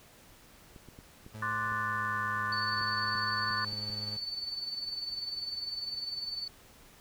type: clicks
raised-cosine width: 3 ms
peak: -36 dBFS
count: 10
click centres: 0.762 / 0.887 / 0.989 / 1.264 / 1.72 / 2.812 / 3.154 / 3.508 / 3.726 / 3.9 s
type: tone with pitch glide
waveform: 30% pulse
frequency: 108 to 104.56 Hz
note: A2 to G#2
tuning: -32 to +12 cents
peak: -39 dBFS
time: 1.34-4.17 s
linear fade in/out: 5 ms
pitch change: -56 cents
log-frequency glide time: 1.63-2.17 s
type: chord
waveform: sine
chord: D dominant seventh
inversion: third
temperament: equal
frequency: 1046.5 / 1174.7 / 1480 / 1760 Hz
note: C6 / D6 / F#6 / A6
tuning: 0 / 0 / 0 / 0 cents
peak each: -36 dBFS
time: 1.42-3.65 s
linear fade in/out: 5 ms
type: tone with tremolo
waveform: sine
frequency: 4495 Hz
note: C#8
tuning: 23 cents sharp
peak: -32 dBFS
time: 2.52-6.48 s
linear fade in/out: 5 ms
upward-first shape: sine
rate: 20 Hz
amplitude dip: 60%
effects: pink hiss -57 dBFS RMS until 7 s